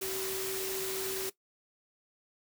sine tone in noise, 382.2 Hz, G4, 44 cents flat, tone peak -36 dBFS, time 0.01-1.3 s, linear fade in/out 10 ms, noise white, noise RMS -37 dBFS, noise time 0.01-1.3 s, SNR -2 dB, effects noise-tail reverb RT60 0.1 s tail -17 dB re dry

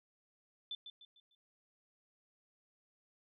sine tone with echo, 3520 Hz, A7, in tune, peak -39 dBFS, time 0.71-0.75 s, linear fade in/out 2 ms, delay 150 ms, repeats 4, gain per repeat -8 dB, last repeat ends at 1.35 s, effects none

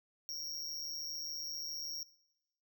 square tone with amplitude modulation, 5588 Hz, F8, in tune, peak -36 dBFS, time 0.29-2.03 s, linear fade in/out 0 ms, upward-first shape sine, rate 155 Hz, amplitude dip 85%, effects noise-tail reverb RT60 1.0 s tail -21 dB re dry

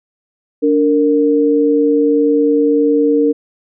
sine tone pair together, 290.7 / 460.8 Hz, D4 / A#4, -18 / -20 cents, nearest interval minor sixth, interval 798 cents, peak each -12 dBFS, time 0.62-3.33 s, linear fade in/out 20 ms, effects none

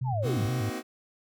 sine tone with vibrato, 116.54 Hz, A#2, in tune, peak -27 dBFS, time 0.01-0.7 s, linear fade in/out 10 ms, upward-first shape square, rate 4.2 Hz, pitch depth 160 cents each way
sine linear sweep, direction down, 932.3 to 30.87 Hz, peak -30 dBFS, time 0.04-0.48 s, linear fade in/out 50 ms
sawtooth chord, C half-diminished seventh, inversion third, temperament just, 235.5 / 261.6 / 314 / 376.7 Hz, Bb3 / C4 / Eb4 / Gb4, +18 / 0 / +16 / +31 cents, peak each -34 dBFS, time 0.22-0.83 s, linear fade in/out 50 ms
effects none

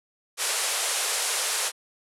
white band-pass noise, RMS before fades -27 dBFS, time 0.37-1.72 s, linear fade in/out 50 ms, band 410 to 11000 Hz, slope 48 dB/octave, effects none

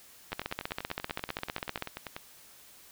two click trains, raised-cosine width 0.3 ms, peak -16 / -21 dBFS, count 24 / 20, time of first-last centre 0.33-1.824 / 0.32-2.165 s, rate 15.4 / 10.3 Hz, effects white hiss -55 dBFS RMS until 2.91 s

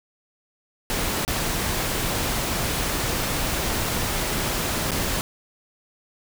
pink noise with dropouts, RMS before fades -25 dBFS, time 0.9-5.21 s, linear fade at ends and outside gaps 0 ms, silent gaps 1.25-1.279 / 4.908-4.917 s, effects none

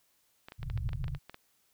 clicks, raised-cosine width 0.3 ms, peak -29 dBFS, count 12, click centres 0.485 / 0.521 / 0.63 / 0.7 / 0.776 / 0.891 / 0.932 / 1.042 / 1.081 / 1.149 / 1.296 / 1.344 s
white low-pass noise, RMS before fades -35 dBFS, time 0.58-1.19 s, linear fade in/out 50 ms, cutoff 150 Hz, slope 96 dB/octave
effects white hiss -71 dBFS RMS until 1.73 s

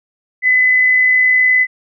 sine tone with amplitude modulation, 2013 Hz, B6, 33 cents sharp, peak -7 dBFS, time 0.42-1.67 s, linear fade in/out 50 ms, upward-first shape sine, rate 59.7 Hz, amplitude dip 30%, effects none

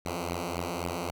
5% pulse beating tone pair, 84.9 / 88.6 Hz, F2 / F2, -48 / +25 cents, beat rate 3.7 Hz, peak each -23 dBFS, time 0.05-1.11 s, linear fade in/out 10 ms, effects none

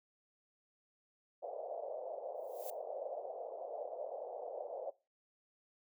pink band-pass noise, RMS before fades -44 dBFS, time 1.42-4.91 s, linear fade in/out 10 ms, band 510 to 690 Hz, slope 48 dB/octave
violet noise with exponential growth, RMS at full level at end -45 dBFS, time 2.35-2.7 s, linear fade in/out 1 ms, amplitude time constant 75 ms
effects noise-tail reverb RT60 0.3 s tail -22 dB re dry

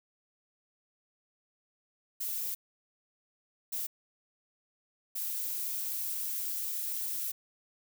violet noise bursts at uneven times, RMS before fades -35 dBFS, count 3, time 2.2-2.55 / 3.72-3.87 / 5.15-7.32 s, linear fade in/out 10 ms, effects none

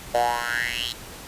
10% pulse tone with high-pass filter sweep, 119.5 Hz, A#2, 43 cents sharp, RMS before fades -25 dBFS, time 0.14-0.93 s, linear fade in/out 10 ms, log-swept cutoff 610 to 3800 Hz, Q 6.1, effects pink hiss -40 dBFS RMS until 1.27 s + resampled to 32000 Hz

